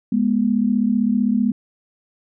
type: tone pair together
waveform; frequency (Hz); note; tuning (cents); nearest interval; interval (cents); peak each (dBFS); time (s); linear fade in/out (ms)
sine; 207.7 / 243.3; G#3 / B3; 0 / -26; minor third; 274; -18; 0.12-1.52; 5
effects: none